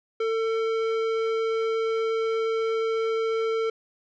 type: tone with tanh clipping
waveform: sine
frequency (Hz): 448.6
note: A4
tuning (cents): +34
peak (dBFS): -25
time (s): 0.2-3.7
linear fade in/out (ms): 5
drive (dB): 15
effects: none